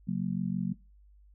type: chord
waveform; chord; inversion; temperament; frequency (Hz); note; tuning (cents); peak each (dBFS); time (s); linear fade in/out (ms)
sine; F# major; second; just; 138.75 / 185 / 231.2; C#3 / F#3 / A#3; +2 / 0 / -14; -36 / -30 / -35; 0.07-0.74; 20
effects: noise-tail reverb RT60 0.3 s tail -24 dB re dry + added 50 Hz sine -55 dBFS peak until 1.34 s